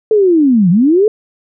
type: linear two-way sweep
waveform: sine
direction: down then up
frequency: 444.3 to 164 to 444.3 Hz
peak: -6 dBFS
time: 0.11-1.08 s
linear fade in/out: 2 ms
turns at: 0.7 s
effects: none